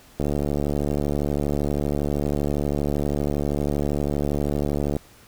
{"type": "click train", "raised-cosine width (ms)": 2, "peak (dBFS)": -11, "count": 347, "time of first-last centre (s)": [0.2, 4.966], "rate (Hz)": 72.6, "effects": ["pink hiss -51 dBFS RMS until 5.27 s"]}